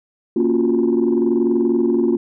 sine chord, Gb major seventh, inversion first, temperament equal, 233.1 / 277.2 / 349.2 / 370 Hz, Bb3 / Db4 / F4 / Gb4, 0 / 0 / 0 / 0 cents, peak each -18 / -20 / -16 / -22 dBFS, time 0.36-2.17 s, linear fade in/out 5 ms, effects tanh soft clip ceiling -8 dBFS

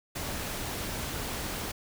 pink noise, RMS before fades -35 dBFS, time 0.15-1.72 s, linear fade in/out 10 ms, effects none

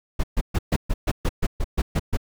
brown noise bursts, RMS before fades -20 dBFS, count 12, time 0.19-2.172 s, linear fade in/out 10 ms, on 46 ms, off 130 ms, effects none

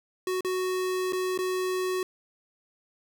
square tone with dropouts, 370 Hz, F#4, in tune, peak -27 dBFS, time 0.27-2.03 s, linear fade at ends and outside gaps 2 ms, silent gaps 0.408-0.447 / 1.124-1.131 / 1.377-1.388 s, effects none

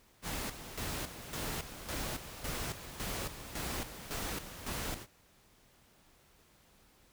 pink noise with tremolo, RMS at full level -38 dBFS, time 0.22-5.07 s, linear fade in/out 50 ms, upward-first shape square, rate 1.8 Hz, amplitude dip 65%, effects pink hiss -65 dBFS RMS until 7.12 s

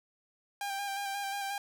sawtooth tone with vibrato, 796 Hz, G5, 26 cents sharp, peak -30 dBFS, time 0.61-1.58 s, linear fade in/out 2 ms, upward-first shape square, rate 5.6 Hz, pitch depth 21 cents each way, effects none

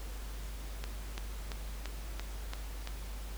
click train, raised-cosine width 0.2 ms, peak -22 dBFS, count 7, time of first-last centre 0.84-2.874 s, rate 2.95 Hz, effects added 50 Hz sine -39 dBFS peak until 3.37 s + pink hiss -50 dBFS RMS until 3.37 s

